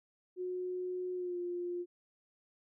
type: tone with pitch glide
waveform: sine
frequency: 364.1 to 352.3 Hz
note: F#4 to F4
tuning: -28 to +15 cents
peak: -35 dBFS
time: 0.36-1.86 s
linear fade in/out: 50 ms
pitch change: -57 cents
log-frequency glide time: 1.14-1.38 s
effects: none